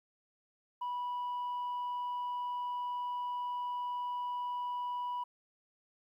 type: tone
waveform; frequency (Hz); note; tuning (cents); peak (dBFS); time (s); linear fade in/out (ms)
sine; 981; B5; -12; -32; 0.81-5.24; 10
effects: tanh soft clip ceiling -33 dBFS + 12-bit